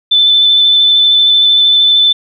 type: tone with vibrato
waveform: sine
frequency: 3520 Hz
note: A7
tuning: in tune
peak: -5 dBFS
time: 0.11-2.13 s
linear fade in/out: 10 ms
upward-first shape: square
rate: 13 Hz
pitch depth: 11 cents each way
effects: none